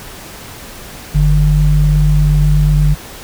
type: tone pair together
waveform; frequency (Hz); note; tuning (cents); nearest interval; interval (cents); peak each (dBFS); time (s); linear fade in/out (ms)
sine; 47.15 / 149.7; F#1 / D3; +33 / +33; octave + minor sixth; 2000; -10; 1.14-2.95; 20
effects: pink hiss -32 dBFS RMS until 3.23 s